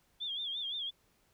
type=tone with vibrato; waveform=sine; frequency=3400 Hz; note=G#7; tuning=40 cents sharp; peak=-35 dBFS; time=0.2-0.91 s; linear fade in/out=20 ms; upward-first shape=sine; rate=5.8 Hz; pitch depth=110 cents each way; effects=pink hiss -71 dBFS RMS until 1.33 s